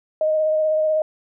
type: tone with vibrato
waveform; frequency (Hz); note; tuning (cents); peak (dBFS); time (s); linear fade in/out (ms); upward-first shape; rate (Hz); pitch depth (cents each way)
sine; 622.3; D#5; 0; -16; 0.21-1.02; 2; sine; 16; 16
effects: none